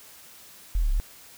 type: exponential two-way sweep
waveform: sine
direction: down then up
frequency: 45.73 to 32.41 to 43.41 Hz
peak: -20 dBFS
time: 0.75-1 s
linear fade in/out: 0 ms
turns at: 0.92 s
effects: white hiss -49 dBFS RMS until 1.37 s

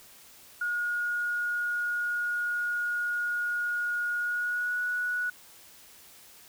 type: tone with pitch glide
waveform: sine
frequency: 1439 to 1467.5 Hz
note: F#6 to F#6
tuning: -49 to -15 cents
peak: -27 dBFS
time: 0.61-5.3 s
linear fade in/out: 5 ms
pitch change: +34 cents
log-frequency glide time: 4.18-4.81 s
effects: white hiss -53 dBFS RMS until 6.48 s

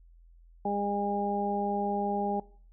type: harmonic tone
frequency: 202.8 Hz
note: G#3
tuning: 41 cents flat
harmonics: 1 / 2 / 3 / 4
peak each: -33 / -34 / -37 / -30 dBFS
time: 0.65-2.4 s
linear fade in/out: 5 ms
effects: noise-tail reverb RT60 0.5 s tail -22 dB re dry + added 42 Hz sine -53 dBFS peak until 2.72 s

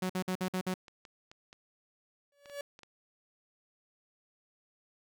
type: tone bursts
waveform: sawtooth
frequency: 184.9 Hz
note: F#3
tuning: 1 cent flat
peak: -27 dBFS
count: 6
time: 0.02-0.741 s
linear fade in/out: 5 ms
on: 76 ms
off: 53 ms
type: clicks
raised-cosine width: 0.2 ms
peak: -34 dBFS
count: 9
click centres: 0.544 / 0.882 / 1.052 / 1.315 / 1.529 / 2.458 / 2.498 / 2.791 / 2.833 s
type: tone with exponential growth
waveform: 45% pulse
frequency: 570 Hz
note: C#5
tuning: 48 cents sharp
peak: -35 dBFS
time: 2.32-2.61 s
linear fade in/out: 2 ms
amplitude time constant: 62 ms
effects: none

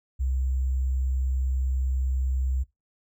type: tone with sample-and-hold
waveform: sine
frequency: 65 Hz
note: C2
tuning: 11 cents flat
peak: -23 dBFS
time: 0.19-2.64 s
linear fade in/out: 20 ms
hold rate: 7350 Hz
effects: noise-tail reverb RT60 0.2 s tail -21 dB re dry

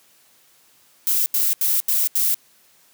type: noise bursts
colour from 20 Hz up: violet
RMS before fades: -19 dBFS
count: 5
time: 1.07-2.344 s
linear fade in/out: 0 ms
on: 190 ms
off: 81 ms
effects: white hiss -56 dBFS RMS until 2.93 s + high-pass 100 Hz 12 dB/octave

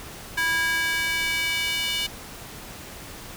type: tone with high-pass filter sweep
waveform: square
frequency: 327.4 Hz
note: E4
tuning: 12 cents flat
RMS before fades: -25 dBFS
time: 0.37-2.07 s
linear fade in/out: 10 ms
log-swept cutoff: 1500 to 2900 Hz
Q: 3
effects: pink hiss -40 dBFS RMS until 3.36 s

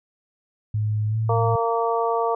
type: tone with pitch glide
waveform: sine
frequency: 106.7 to 111.04 Hz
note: G#2 to A2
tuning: +47 to +16 cents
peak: -20 dBFS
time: 0.74-1.56 s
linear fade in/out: 5 ms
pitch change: +69 cents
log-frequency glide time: 1.08-1.17 s
type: harmonic tone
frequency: 230.3 Hz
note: A#3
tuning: 21 cents flat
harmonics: 2 / 3 / 4 / 5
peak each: -23 / -25 / -26 / -27 dBFS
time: 1.29-2.35 s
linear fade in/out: 5 ms
effects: none

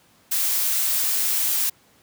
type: noise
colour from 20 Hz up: blue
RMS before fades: -22 dBFS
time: 0.31-1.7 s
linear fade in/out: 10 ms
effects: pink hiss -57 dBFS RMS until 2.02 s + high-pass 100 Hz 12 dB/octave

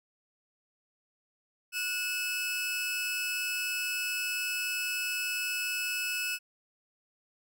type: tone pair together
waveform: sawtooth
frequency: 1461.9 / 2607 Hz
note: F#6 / E7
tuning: -21 / -20 cents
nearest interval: minor seventh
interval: 1001 cents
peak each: -34 / -28 dBFS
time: 1.72-6.39 s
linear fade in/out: 50 ms
effects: none

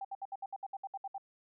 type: tone bursts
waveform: sine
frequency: 784 Hz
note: G5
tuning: in tune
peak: -37 dBFS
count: 12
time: 0.01-1.181 s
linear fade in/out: 5 ms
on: 38 ms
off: 65 ms
effects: none

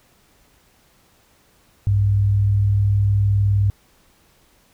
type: tone pair together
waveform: sine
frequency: 61 / 100.55 Hz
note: B1 / G2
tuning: -21 / +44 cents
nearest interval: major sixth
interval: 865 cents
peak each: -26 / -14 dBFS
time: 1.87-3.7 s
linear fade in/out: 0 ms
effects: pink hiss -57 dBFS RMS until 4.73 s

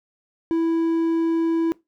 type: tone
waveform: triangle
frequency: 329.6 Hz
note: E4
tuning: in tune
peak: -16 dBFS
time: 0.51-1.72 s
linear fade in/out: 0 ms
effects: noise-tail reverb RT60 0.2 s tail -21 dB re dry

